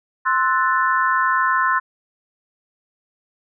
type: chord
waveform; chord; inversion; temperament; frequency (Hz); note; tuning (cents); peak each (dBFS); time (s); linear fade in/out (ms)
sine; F# half-diminished seventh; second; equal; 1046.5 / 1318.5 / 1480 / 1760; C6 / E6 / F#6 / A6; 0 / 0 / 0 / 0; -18 / -23 / -22 / -23; 0.25-1.8; 20
effects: none